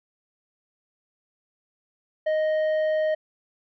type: tone with tanh clipping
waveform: sine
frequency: 622.3 Hz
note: D#5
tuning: in tune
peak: -22 dBFS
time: 2.26-3.15 s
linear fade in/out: 10 ms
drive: 7 dB
effects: none